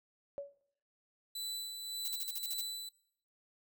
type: tone with exponential decay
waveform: sine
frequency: 565 Hz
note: C#5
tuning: 33 cents sharp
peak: -35 dBFS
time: 0.38-0.61 s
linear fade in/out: 0 ms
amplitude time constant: 48 ms
type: tone with tremolo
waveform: sawtooth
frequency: 3985 Hz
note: B7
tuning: 15 cents sharp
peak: -35 dBFS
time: 1.35-2.89 s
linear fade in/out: 5 ms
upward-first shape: sine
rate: 1.8 Hz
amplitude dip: 45%
type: noise bursts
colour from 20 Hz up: violet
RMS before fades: -39 dBFS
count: 8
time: 2.05-2.612 s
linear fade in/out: 0 ms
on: 30 ms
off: 46 ms
effects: noise-tail reverb RT60 0.7 s tail -20 dB re dry